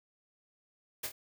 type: noise with echo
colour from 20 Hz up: white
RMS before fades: -36 dBFS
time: 1.03-1.07 s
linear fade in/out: 10 ms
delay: 25 ms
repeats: 2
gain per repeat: -6 dB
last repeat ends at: 1.12 s
effects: none